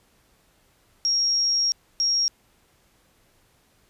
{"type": "tone bursts at uneven times", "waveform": "sine", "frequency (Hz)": 5588, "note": "F8", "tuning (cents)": 0, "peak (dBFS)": -19, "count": 2, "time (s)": [[1.05, 1.72], [2, 2.28]], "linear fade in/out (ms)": 0, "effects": ["pink hiss -62 dBFS RMS until 3.89 s", "resampled to 32000 Hz"]}